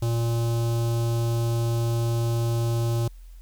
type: tone with notch filter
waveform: square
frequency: 116.54 Hz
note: A#2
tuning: in tune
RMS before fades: -24 dBFS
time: 0.02-3.08 s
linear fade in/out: 5 ms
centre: 1900 Hz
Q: 0.72
effects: added 42 Hz sine -41 dBFS peak until 3.41 s + white hiss -62 dBFS RMS until 3.41 s